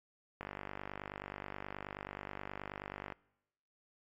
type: click train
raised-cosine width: 0.5 ms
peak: -26 dBFS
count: 135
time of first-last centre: 0.41-3.123 s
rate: 49.4 Hz
effects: noise-tail reverb RT60 0.9 s tail -24 dB re dry + MP3 48 kbps